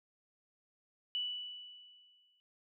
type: tone with exponential decay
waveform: sine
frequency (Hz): 2962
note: F#7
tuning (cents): +1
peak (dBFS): -32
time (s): 1.15-2.4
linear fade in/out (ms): 0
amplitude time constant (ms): 270
effects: none